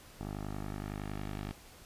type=tone with low-pass filter sweep; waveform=10% pulse; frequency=50.8 Hz; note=G#1; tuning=38 cents flat; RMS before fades=-40 dBFS; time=0.19-1.53 s; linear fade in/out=20 ms; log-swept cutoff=970 to 4100 Hz; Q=0.97; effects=pink hiss -55 dBFS RMS until 1.85 s + resampled to 32000 Hz